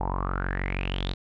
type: tone with low-pass filter sweep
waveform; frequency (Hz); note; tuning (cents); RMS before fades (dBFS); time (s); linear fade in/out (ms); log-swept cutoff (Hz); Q
sawtooth; 46.24; F#1; 0; -29; 0-1.14; 10; 840 to 4000; 8.8
effects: none